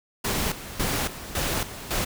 pink noise with tremolo, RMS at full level -26 dBFS, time 0.24-2.05 s, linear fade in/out 10 ms, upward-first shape square, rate 1.8 Hz, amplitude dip 75%, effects none

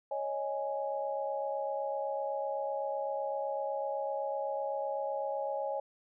sine chord, C# suspended second, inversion none, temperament equal, 554.4 / 622.3 / 830.6 Hz, C#5 / D#5 / G#5, 0 / 0 / 0 cents, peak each -35 / -38 / -37 dBFS, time 0.11-5.8 s, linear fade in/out 5 ms, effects none

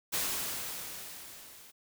white noise with level ramp, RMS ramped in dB -31 to -54 dBFS, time 0.12-1.72 s, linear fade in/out 20 ms, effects none

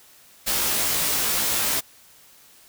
white noise with comb filter, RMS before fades -23 dBFS, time 0.46-1.81 s, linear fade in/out 20 ms, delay 16 ms, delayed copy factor -0.8, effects white hiss -52 dBFS RMS until 2.68 s

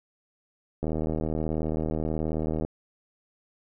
click train, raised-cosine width 2 ms, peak -16 dBFS, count 144, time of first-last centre 0.83-2.649 s, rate 78.6 Hz, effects none

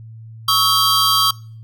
square tone cluster, 1114 / 1295 / 3185 / 4686 Hz, C#6 / E6 / G7 / D8, +8 / -31 / +27 / -5 cents, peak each -19 dBFS, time 0.48-1.31 s, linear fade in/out 5 ms, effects noise-tail reverb RT60 0.5 s tail -24 dB re dry + added 112 Hz sine -34 dBFS peak until 1.63 s

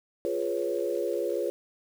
sine chord, C# dominant seventh, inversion first, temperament equal, 349.2 / 415.3 / 493.9 / 554.4 Hz, E#4 / G#4 / B4 / C#5, 0 / 0 / 0 / 0 cents, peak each -32 dBFS, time 0.25-1.5 s, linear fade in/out 0 ms, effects 8-bit

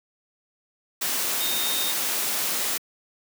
sine tone in noise, 3686 Hz, A#7, 20 cents flat, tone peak -28 dBFS, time 1.4-1.92 s, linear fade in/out 10 ms, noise white, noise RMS -26 dBFS, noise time 1.01-2.78 s, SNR -5 dB, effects high-pass 200 Hz 12 dB/octave

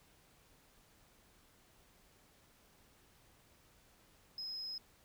sine tone, 5110 Hz, D#8, 45 cents sharp, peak -39 dBFS, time 4.38-4.78 s, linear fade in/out 2 ms, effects tanh soft clip ceiling -38 dBFS + pink hiss -67 dBFS RMS until 5.04 s

